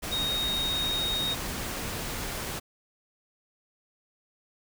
sine tone in noise, 3734 Hz, A#7, 2 cents sharp, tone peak -27 dBFS, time 0.11-1.35 s, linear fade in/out 20 ms, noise pink, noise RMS -34 dBFS, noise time 0.02-2.6 s, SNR +4 dB, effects none

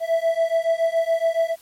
triangle beating tone pair, 657 / 664.1 Hz, E5 / E5, -6 / +13 cents, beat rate 7.1 Hz, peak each -19 dBFS, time 0-1.56 s, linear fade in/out 50 ms, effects white hiss -52 dBFS RMS until 1.61 s + MP3 64 kbps

